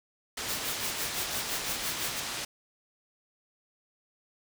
white low-pass noise, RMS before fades -36 dBFS, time 0.37-2.45 s, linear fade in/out 5 ms, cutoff 6500 Hz, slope 12 dB/octave
white noise with tremolo, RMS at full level -33 dBFS, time 0.48-2.2 s, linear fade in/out 5 ms, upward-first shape sine, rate 5.9 Hz, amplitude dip 90%
effects none

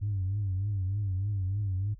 sine tone with vibrato, 98 Hz, G2, in tune, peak -26 dBFS, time 0.01-1.95 s, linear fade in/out 20 ms, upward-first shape triangle, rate 3.3 Hz, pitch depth 130 cents each way, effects tanh soft clip ceiling -24 dBFS + added 42 Hz sine -47 dBFS peak until 1.99 s

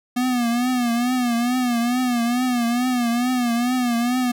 square tone with vibrato, 243.6 Hz, B3, 24 cents flat, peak -19 dBFS, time 0.16-4.32 s, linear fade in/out 10 ms, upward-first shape triangle, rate 2.3 Hz, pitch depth 92 cents each way, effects none

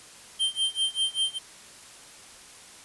square tone with tremolo, 3145 Hz, G7, 5 cents sharp, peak -22 dBFS, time 0.39-1.39 s, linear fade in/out 20 ms, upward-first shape sine, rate 5.1 Hz, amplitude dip 95%, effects white hiss -48 dBFS RMS until 2.84 s + resampled to 24000 Hz

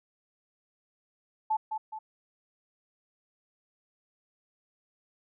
sine tone with echo, 870 Hz, A5, 20 cents flat, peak -24 dBFS, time 1.5-1.57 s, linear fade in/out 10 ms, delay 210 ms, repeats 2, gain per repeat -6 dB, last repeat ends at 1.99 s, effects none

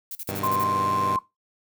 violet noise bursts, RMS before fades -34 dBFS, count 7, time 0.11-0.637 s, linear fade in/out 2 ms, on 41 ms, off 40 ms
10% pulse chord, G augmented, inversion none, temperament equal, 98 / 123.47 / 155.56 Hz, G2 / B2 / D#3, 0 / 0 / 0 cents, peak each -23 / -28 / -27 dBFS, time 0.29-1.16 s, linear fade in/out 0 ms
sine tone, 1048 Hz, C6, 2 cents sharp, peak -22 dBFS, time 0.43-1.19 s, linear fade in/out 5 ms
effects noise-tail reverb RT60 0.2 s tail -17 dB re dry

